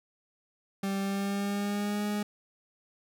40% pulse tone with pitch glide, 196 to 207.5 Hz, G3 to G#3, 0 to -1 cents, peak -28 dBFS, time 0.83-2.23 s, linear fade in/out 5 ms, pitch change +99 cents, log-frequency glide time 1.01-2.04 s, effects none

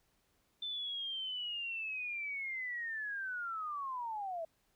sine linear sweep, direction down, 3551 to 635 Hz, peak -37 dBFS, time 0.62-4.45 s, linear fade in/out 5 ms, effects pink hiss -75 dBFS RMS until 4.75 s

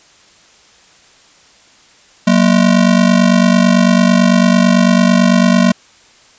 square ring-modulated tone, 210.5 Hz, G#3, 24 cents sharp, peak -5 dBFS, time 2.27-5.72 s, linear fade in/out 0 ms, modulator 24.5 Hz, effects white hiss -46 dBFS RMS until 6.38 s + resampled to 16000 Hz

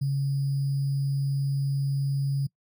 sine tone with sample-and-hold, 138.59 Hz, C#3, in tune, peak -23 dBFS, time 0.01-2.47 s, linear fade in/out 10 ms, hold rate 4900 Hz, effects noise-tail reverb RT60 0.1 s tail -23 dB re dry

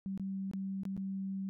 sine tone with dropouts, 193.2 Hz, G3, 25 cents flat, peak -35 dBFS, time 0.06-1.49 s, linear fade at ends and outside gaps 0 ms, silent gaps 0.176-0.197 / 0.513-0.535 / 0.834-0.853 / 0.966-0.976 s, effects none

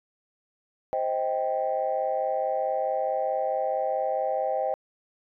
sine chord, C minor, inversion none, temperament just, 523.3 / 627.9 / 784.9 Hz, C5 / Eb5 / G5, 0 / +16 / +2 cents, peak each -28 dBFS, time 0.93-4.74 s, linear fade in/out 0 ms, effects tanh soft clip ceiling -16 dBFS

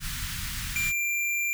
pink band-stop noise, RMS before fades -33 dBFS, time 0-0.93 s, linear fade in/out 50 ms, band 180 to 1400 Hz, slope 24 dB/octave
square tone, 2375 Hz, D7, 19 cents sharp, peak -26 dBFS, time 0.76-1.53 s, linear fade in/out 0 ms
effects none

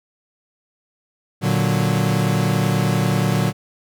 40% pulse chord, Bb augmented, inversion none, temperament equal, 116.54 / 146.83 / 185 Hz, Bb2 / D3 / F#3, 0 / 0 / 0 cents, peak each -20 dBFS, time 1.41-3.53 s, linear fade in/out 50 ms, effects none

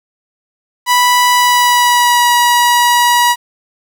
sawtooth tone with pitch glide, 985 to 964.7 Hz, B5 to B5, -5 to -41 cents, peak -4 dBFS, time 0.86-3.36 s, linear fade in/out 50 ms, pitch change -36 cents, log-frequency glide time 1.34-2.31 s, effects 7-bit

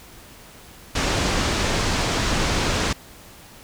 pink low-pass noise, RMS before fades -22 dBFS, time 0.95-2.93 s, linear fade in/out 5 ms, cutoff 7200 Hz, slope 24 dB/octave, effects pink hiss -45 dBFS RMS until 3.63 s

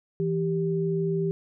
sine tone pair together, 164.81 / 392 Hz, E3 / G4, 0 / 0 cents, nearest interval octave + minor third, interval 1500 cents, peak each -26 dBFS, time 0.2-1.31 s, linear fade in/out 0 ms, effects none

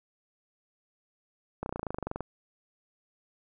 slowing click train, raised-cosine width 1 ms, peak -19 dBFS, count 16, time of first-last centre 1.63-2.207 s, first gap 31 ms, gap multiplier 1.03, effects none

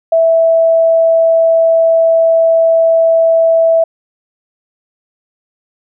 sine tone, 657 Hz, E5, 6 cents flat, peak -6 dBFS, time 0.12-3.84 s, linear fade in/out 5 ms, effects none

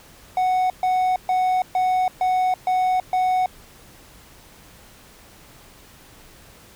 triangle tone bursts, 740 Hz, F#5, in tune, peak -15 dBFS, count 7, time 0.37-3.46 s, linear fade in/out 2 ms, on 330 ms, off 130 ms, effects pink hiss -48 dBFS RMS until 6.75 s

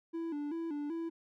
triangle tone with vibrato, 311.1 Hz, D#4, in tune, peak -33 dBFS, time 0.13-1.1 s, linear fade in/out 20 ms, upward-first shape square, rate 2.6 Hz, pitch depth 110 cents each way, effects none

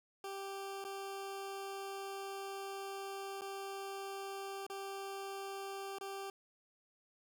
20% pulse tone with dropouts, 392 Hz, G4, in tune, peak -37 dBFS, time 0.24-6.3 s, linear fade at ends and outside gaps 2 ms, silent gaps 0.842-0.849 / 3.411-3.418 / 4.666-4.699 / 5.985-6.01 s, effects none

